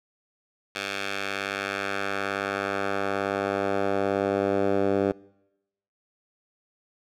10% pulse tone with band-pass filter sweep, 98.9 Hz, G2, 16 cents sharp, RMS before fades -27 dBFS, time 0.75-5.12 s, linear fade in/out 5 ms, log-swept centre 2800 to 440 Hz, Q 1, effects noise-tail reverb RT60 0.9 s tail -24 dB re dry

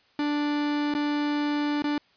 45% pulse tone with dropouts, 293.7 Hz, D4, in tune, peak -24 dBFS, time 0.19-1.98 s, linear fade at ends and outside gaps 2 ms, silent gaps 0.94-0.949 / 1.822-1.841 s, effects white hiss -62 dBFS RMS until 2.16 s + resampled to 11025 Hz

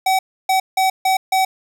square tone bursts at uneven times, 760 Hz, F#5, 46 cents sharp, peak -14 dBFS, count 5, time 0.06-0.19 / 0.49-0.6 / 0.77-0.9 / 1.05-1.17 / 1.32-1.45 s, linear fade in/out 5 ms, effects none

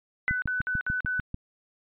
sine tone bursts, 1499 Hz, F#6, 22 cents sharp, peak -26 dBFS, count 5, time 0.28-1.2 s, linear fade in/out 0 ms, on 140 ms, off 55 ms
sine tone with exponential decay, 2006 Hz, B6, 26 cents sharp, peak -20 dBFS, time 0.28-0.4 s, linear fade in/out 0 ms, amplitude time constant 25 ms
click train, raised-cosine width 5 ms, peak -20 dBFS, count 8, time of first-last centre 0.31-1.344 s, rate 6.77 Hz
effects resampled to 8000 Hz

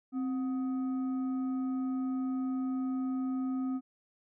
sine tone with frequency modulation, 261.6 Hz, C4, in tune, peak -30 dBFS, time 0.12-3.81 s, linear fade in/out 50 ms, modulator 994 Hz, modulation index 0.22, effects none

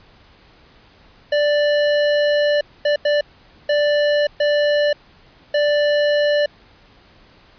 square tone bursts at uneven times, 587.3 Hz, D5, in tune, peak -15 dBFS, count 6, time 1.32-2.61 / 2.85-2.96 / 3.05-3.21 / 3.69-4.27 / 4.4-4.93 / 5.54-6.46 s, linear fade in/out 5 ms, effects pink hiss -50 dBFS RMS until 7.58 s + resampled to 11025 Hz

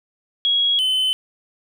sine / triangle tone pair in turn, 3315 / 3044 Hz, G#7 / F#7, -4 / +48 cents, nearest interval minor second, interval 148 cents, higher first, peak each -15 dBFS, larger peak neither, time 0.45-0.79 / 0.79-1.13 s, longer neither, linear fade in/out 0 ms, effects none

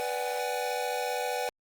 square chord, G# half-diminished seventh, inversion first, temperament equal with one note detuned, 493.9 / 587.3 / 755.5 / 830.6 Hz, B4 / D5 / F#5 / G#5, 0 / 0 / +36 / 0 cents, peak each -34 / -38 / -35 / -37 dBFS, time 0-1.49 s, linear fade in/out 0 ms, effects Opus 24 kbps

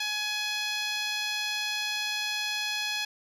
10% pulse tone with band-pass filter, 841 Hz, G#5, 22 cents sharp, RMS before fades -31 dBFS, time 0-3.05 s, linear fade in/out 5 ms, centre 3500 Hz, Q 0.64, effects none

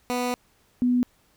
15% pulse / sine tone pair in turn, 246.9 / 246.9 Hz, B3 / B3, 0 / 0 cents, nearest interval unison, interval 0 cents, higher neither, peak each -18 dBFS, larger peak neither, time 0.1-0.34 / 0.82-1.03 s, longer first, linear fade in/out 0 ms, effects pink hiss -63 dBFS RMS until 1.36 s

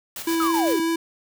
white noise with tremolo, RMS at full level -33 dBFS, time 0.16-0.79 s, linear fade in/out 2 ms, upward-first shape square, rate 7.9 Hz, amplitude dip 50%
square tone with vibrato, 329.6 Hz, E4, in tune, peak -21 dBFS, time 0.27-0.96 s, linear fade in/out 5 ms, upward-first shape triangle, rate 5.1 Hz, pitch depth 12 cents each way
sine linear sweep, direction down, 1323 to 277.2 Hz, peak -22 dBFS, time 0.4-0.8 s, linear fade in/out 2 ms
effects none

